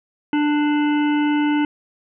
harmonic tone with a mistuned harmonic, 296.1 Hz, D4, 14 cents sharp, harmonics 1 / 3 / 5 / 7 / 9 / 10, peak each -16 / -26 / -30 / -33 / -35 / -36 dBFS, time 0.33-1.65 s, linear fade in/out 2 ms, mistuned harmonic 9, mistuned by -22 cents, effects none

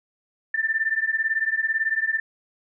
sine beating tone pair, 1773 / 1791 Hz, A6 / A6, +13 / +30 cents, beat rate 18 Hz, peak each -24 dBFS, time 0.54-2.2 s, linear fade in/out 5 ms, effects none

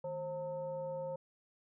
sine tone with frequency modulation, 533 Hz, C5, 32 cents sharp, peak -37 dBFS, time 0.04-1.16 s, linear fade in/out 5 ms, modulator 376 Hz, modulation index 0.58, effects none

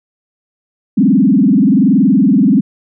sine tone with frequency modulation, 233.1 Hz, A#3, in tune, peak -6 dBFS, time 0.97-2.61 s, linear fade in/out 10 ms, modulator 21.1 Hz, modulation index 2.4, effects none

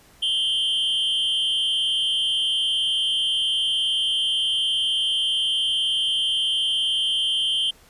triangle tone with amplitude modulation, 3131 Hz, G7, 3 cents flat, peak -15 dBFS, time 0.22-7.71 s, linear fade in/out 10 ms, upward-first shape sine, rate 261 Hz, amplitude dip 75%, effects pink hiss -53 dBFS RMS until 7.89 s + resampled to 32000 Hz

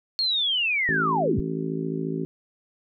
sine linear sweep, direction down, 4327 to 37.45 Hz, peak -21 dBFS, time 0.19-1.4 s, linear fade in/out 0 ms
harmonic tone, 54.3 Hz, A1, 22 cents flat, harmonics 3 / 4 / 5 / 6 / 7 / 8, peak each -30 / -35 / -31 / -41 / -31 / -40 dBFS, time 0.89-2.25 s, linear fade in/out 0 ms
effects none

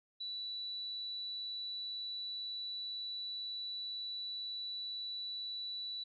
sine tone, 3951 Hz, B7, in tune, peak -39 dBFS, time 0.2-6.04 s, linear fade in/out 10 ms, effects none

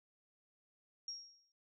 sine tone with exponential decay, 5588 Hz, F8, in tune, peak -39 dBFS, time 1.08-1.52 s, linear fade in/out 2 ms, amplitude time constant 94 ms, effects none

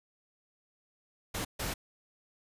pink noise bursts at uneven times, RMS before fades -35 dBFS, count 2, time 1.34-1.45 / 1.59-1.74 s, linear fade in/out 10 ms, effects resampled to 32000 Hz

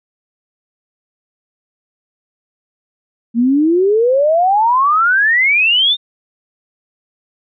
sine exponential sweep, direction up, 225.7 to 3690 Hz, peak -9 dBFS, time 3.34-5.97 s, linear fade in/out 50 ms, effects none

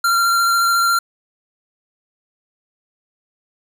square tone with vibrato, 1377 Hz, F6, 25 cents flat, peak -14 dBFS, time 0.04-0.99 s, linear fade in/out 5 ms, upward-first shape sine, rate 14 Hz, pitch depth 13 cents each way, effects none

